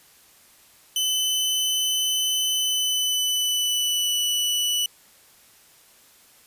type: tone with pitch glide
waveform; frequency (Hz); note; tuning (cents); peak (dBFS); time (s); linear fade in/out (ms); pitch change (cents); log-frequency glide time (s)
sawtooth; 3028 to 2962; F#7 to F#7; +39 to +1; -18; 0.96-4.86; 2; -38; 2.49-4.21
effects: white hiss -54 dBFS RMS until 6.46 s + resampled to 32000 Hz